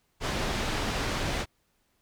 pink low-pass noise, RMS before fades -30 dBFS, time 0.2-1.46 s, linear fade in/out 50 ms, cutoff 5200 Hz, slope 12 dB/octave, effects pink hiss -72 dBFS RMS until 2.01 s

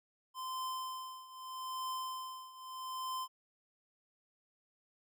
square tone with tremolo, 1034 Hz, C6, 21 cents flat, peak -37 dBFS, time 0.34-3.28 s, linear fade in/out 50 ms, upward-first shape triangle, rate 0.8 Hz, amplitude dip 85%, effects none

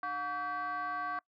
sine tone with frequency modulation, 1139 Hz, C#6, 47 cents sharp, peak -32 dBFS, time 0.03-1.19 s, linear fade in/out 2 ms, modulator 418 Hz, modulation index 1, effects noise-tail reverb RT60 0.1 s tail -25 dB re dry + tanh soft clip ceiling -30 dBFS

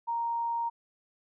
sine tone, 932.3 Hz, A#5, in tune, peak -28 dBFS, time 0.07-0.7 s, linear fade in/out 20 ms, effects none

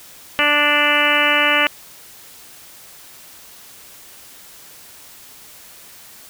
harmonic tone, 293.7 Hz, D4, in tune, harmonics 1 / 2 / 3 / 4 / 5 / 6 / 7 / 8 / 9 / 10, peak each -27 / -23 / -26 / -22 / -22 / -21 / -21 / -22 / -21 / -21 dBFS, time 0.39-1.67 s, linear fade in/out 0 ms, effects white hiss -42 dBFS RMS until 6.29 s

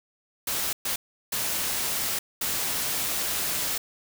white noise bursts at uneven times, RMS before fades -28 dBFS, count 4, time 0.47-0.73 / 0.85-0.96 / 1.32-2.19 / 2.41-3.78 s, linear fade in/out 5 ms, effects none

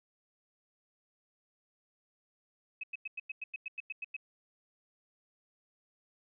sine tone bursts, 2557 Hz, D#7, 47 cents sharp, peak -36 dBFS, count 12, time 2.81-4.166 s, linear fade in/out 5 ms, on 25 ms, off 96 ms, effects none

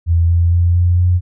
sine tone with pitch steps, 84.1 / 85.37 / 86.66 / 87.98 / 89.31 Hz, E2 / F2 / F2 / F2 / F2, +35 / -39 / -13 / +13 / +39 cents, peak -9 dBFS, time 0.06-1.21 s, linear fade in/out 50 ms, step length 230 ms, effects none

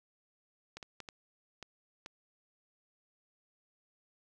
clicks, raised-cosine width 0.2 ms, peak -27 dBFS, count 6, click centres 0.77 / 0.828 / 1.003 / 1.088 / 1.627 / 2.061 s, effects none

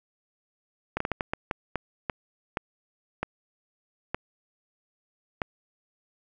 slowing click train, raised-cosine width 0.5 ms, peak -12 dBFS, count 13, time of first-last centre 0.97-5.418 s, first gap 34 ms, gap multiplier 1.39, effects none

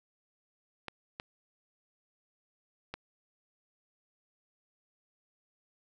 clicks, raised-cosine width 0.3 ms, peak -22 dBFS, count 3, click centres 0.883 / 1.199 / 2.94 s, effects none

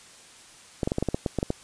clicks, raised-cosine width 2 ms, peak -11 dBFS, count 11, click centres 0.832 / 0.875 / 0.919 / 0.984 / 1.026 / 1.087 / 1.145 / 1.262 / 1.387 / 1.429 / 1.504 s, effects white hiss -50 dBFS RMS until 1.63 s + resampled to 22050 Hz

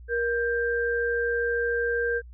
sine tone pair together, 471.6 / 1583.2 Hz, A#4 / G6, +20 / +17 cents, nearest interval octave + major sixth, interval 2097 cents, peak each -25 / -27 dBFS, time 0.08-2.22 s, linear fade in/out 50 ms, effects added 60 Hz sine -42 dBFS peak until 2.33 s

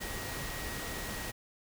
sine tone in noise, 1896 Hz, A#6, 29 cents sharp, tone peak -45 dBFS, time 0-1.32 s, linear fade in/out 20 ms, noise pink, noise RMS -39 dBFS, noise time 0-1.32 s, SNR -9 dB, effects none

